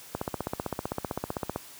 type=click train; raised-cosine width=1 ms; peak=-15 dBFS; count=23; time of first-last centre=0.15-1.56 s; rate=15.6 Hz; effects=white hiss -48 dBFS RMS until 1.79 s + high-pass 60 Hz 12 dB/octave